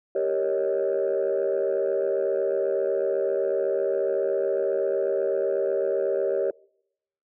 sine chord, Eb dominant seventh, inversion first, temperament equal, 392 / 466.2 / 554.4 / 622.3 Hz, G4 / Bb4 / Db5 / Eb5, 0 / 0 / 0 / 0 cents, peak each -25 / -28 / -25 / -29 dBFS, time 0.15-6.51 s, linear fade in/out 5 ms, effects noise-tail reverb RT60 0.8 s tail -26 dB re dry + tanh soft clip ceiling -16 dBFS

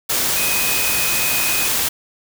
sine tone in noise, 2506 Hz, D#7, 12 cents sharp, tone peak -23 dBFS, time 0.36-1.68 s, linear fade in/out 10 ms, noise white, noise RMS -19 dBFS, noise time 0.09-1.89 s, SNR -7 dB, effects none

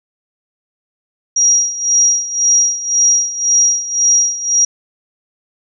sine tone with tremolo, 5710 Hz, F8, 37 cents sharp, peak -7 dBFS, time 1.36-4.65 s, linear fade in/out 5 ms, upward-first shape sine, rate 1.9 Hz, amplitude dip 80%, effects none

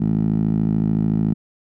10% pulse tone with band-pass filter, 53.7 Hz, A1, 41 cents flat, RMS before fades -19 dBFS, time 0-1.34 s, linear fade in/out 10 ms, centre 190 Hz, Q 2.9, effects none

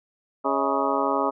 harmonic tone with a mistuned harmonic, 138.59 Hz, C#3, in tune, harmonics 2 / 3 / 4 / 5 / 6 / 7 / 8 / 9, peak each -29 / -29 / -29 / -29 / -29 / -29 / -29 / -29 dBFS, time 0.44-1.31 s, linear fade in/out 20 ms, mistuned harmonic 5, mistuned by -120 cents, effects none

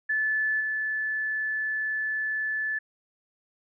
sine tone with level steps, 1738 Hz, A6, 22 cents flat, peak -23 / -26 dBFS, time 0.09-2.79 s, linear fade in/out 10 ms, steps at 0.6 s, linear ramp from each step 10 ms, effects none

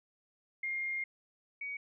sine tone pair in turn, 2123 / 2251 Hz, C7 / C#7, +25 / +26 cents, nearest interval minor second, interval 101 cents, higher second, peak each -33 / -37 dBFS, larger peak first, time 0.63-1.04 / 1.61-1.77 s, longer first, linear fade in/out 5 ms, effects none

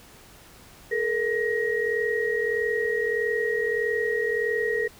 sine tone cluster, 427.5 / 469.1 / 1887 Hz, A4 / A#4 / A#6, -50 / +11 / +21 cents, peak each -27 dBFS, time 0.91-4.88 s, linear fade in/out 10 ms, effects pink hiss -50 dBFS RMS until 4.99 s

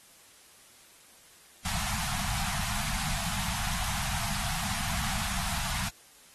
pink band-stop noise, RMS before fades -32 dBFS, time 1.65-5.89 s, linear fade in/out 5 ms, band 220 to 670 Hz, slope 96 dB/octave, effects white hiss -56 dBFS RMS until 6.34 s + AAC 32 kbps

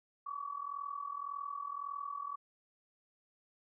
sine tone with amplitude modulation, 1137 Hz, C#6, 44 cents sharp, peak -35 dBFS, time 0.26-2.36 s, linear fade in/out 10 ms, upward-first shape sine, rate 41.8 Hz, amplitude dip 80%, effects none

